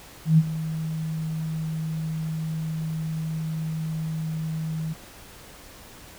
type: tone with ADSR envelope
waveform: sine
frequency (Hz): 159.1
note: D#3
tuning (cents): +39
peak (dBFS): -11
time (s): 0.25-4.94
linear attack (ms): 130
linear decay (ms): 43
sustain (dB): -15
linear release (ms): 17
effects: pink hiss -46 dBFS RMS until 6.18 s